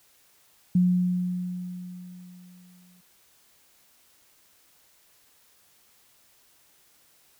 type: tone with exponential decay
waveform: sine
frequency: 180 Hz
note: F#3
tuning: 47 cents flat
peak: -16 dBFS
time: 0.75-3.01 s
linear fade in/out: 5 ms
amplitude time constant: 490 ms
effects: white hiss -61 dBFS RMS until 7.39 s